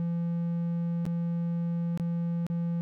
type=tone with dropouts; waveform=triangle; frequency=170 Hz; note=F3; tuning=46 cents flat; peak=-25 dBFS; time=0-2.81 s; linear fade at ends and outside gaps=0 ms; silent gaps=1.054-1.064 / 1.975-1.998 / 2.466-2.5 s; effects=none